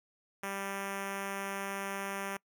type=tone with notch filter; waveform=5% pulse; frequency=196.8 Hz; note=G3; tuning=7 cents sharp; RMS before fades=-38 dBFS; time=0.43-2.37 s; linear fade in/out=5 ms; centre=4700 Hz; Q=1.7; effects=noise-tail reverb RT60 0.1 s tail -25 dB re dry